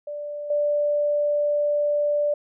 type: tone with level steps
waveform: sine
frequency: 587.3 Hz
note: D5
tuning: in tune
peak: -29 / -19 dBFS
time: 0.07-2.34 s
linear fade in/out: 5 ms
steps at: 0.5 s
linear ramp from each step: 5 ms
effects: none